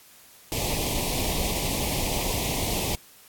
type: band-stop noise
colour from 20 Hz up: pink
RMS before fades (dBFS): -27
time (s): 0.52-2.95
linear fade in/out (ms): 0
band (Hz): 1000 to 2100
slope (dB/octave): 48
effects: white hiss -52 dBFS RMS until 3.28 s + AAC 64 kbps